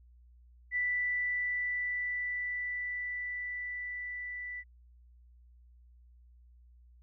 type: tone with level ramp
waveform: sine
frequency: 1975.5 Hz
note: B6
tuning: in tune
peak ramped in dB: -28 to -38 dBFS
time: 0.71-4.64 s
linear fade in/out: 50 ms
effects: added 60 Hz sine -56 dBFS peak until 7.02 s